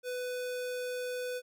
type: tone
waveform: square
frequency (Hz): 498.2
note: B4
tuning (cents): +15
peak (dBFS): -35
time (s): 0.03-1.42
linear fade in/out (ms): 50
effects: none